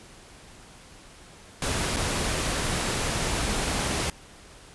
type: noise with dropouts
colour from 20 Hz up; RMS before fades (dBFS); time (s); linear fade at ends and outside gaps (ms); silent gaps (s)
pink; -27; 1.62-4.1; 2; 1.963-1.967
effects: pink hiss -49 dBFS RMS until 4.74 s + resampled to 24000 Hz